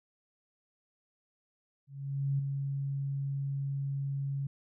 sine tone with ADSR envelope, 138.59 Hz, C#3, in tune, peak -26 dBFS, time 1.87-4.47 s, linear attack 520 ms, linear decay 6 ms, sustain -5 dB, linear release 5 ms, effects none

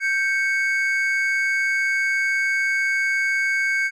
triangle tone pair together, 1568 / 2217 Hz, G6 / C#7, 0 / 0 cents, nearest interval tritone, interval 600 cents, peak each -20 dBFS, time 0-3.91 s, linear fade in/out 50 ms, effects resampled to 24000 Hz

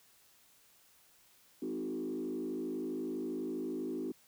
sine tone with frequency modulation, 316.8 Hz, D#4, 31 cents sharp, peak -34 dBFS, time 1.62-4.12 s, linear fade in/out 5 ms, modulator 52.3 Hz, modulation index 1.5, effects tanh soft clip ceiling -30 dBFS + white hiss -65 dBFS RMS until 4.27 s

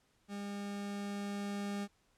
40% pulse tone with level ramp, 202 Hz, G#3, 48 cents flat, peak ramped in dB -39 to -35 dBFS, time 0.28-1.88 s, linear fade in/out 50 ms, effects pink hiss -73 dBFS RMS until 2.17 s + low-pass 10000 Hz 12 dB/octave

